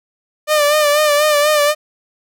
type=tone with vibrato; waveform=sawtooth; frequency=596 Hz; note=D5; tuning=25 cents sharp; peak=-7 dBFS; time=0.47-1.75 s; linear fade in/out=50 ms; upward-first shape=sine; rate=4.1 Hz; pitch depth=50 cents each way; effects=none